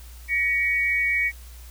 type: tone pair together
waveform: sine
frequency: 1915.3 / 2248 Hz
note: A#6 / C#7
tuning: +46 / +24 cents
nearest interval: minor third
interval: 278 cents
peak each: -25 / -21 dBFS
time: 0.28-1.32 s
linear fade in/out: 50 ms
effects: added 60 Hz sine -40 dBFS peak until 1.7 s + white hiss -50 dBFS RMS until 1.7 s